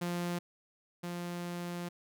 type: tone pair in turn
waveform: sawtooth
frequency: 174.61 / 174.61 Hz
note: F3 / F3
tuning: 0 / 0 cents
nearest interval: unison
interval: 0 cents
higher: neither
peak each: -29 / -33 dBFS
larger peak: first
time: 0.01-0.39 / 1.03-1.89 s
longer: second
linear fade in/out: 10 ms
effects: none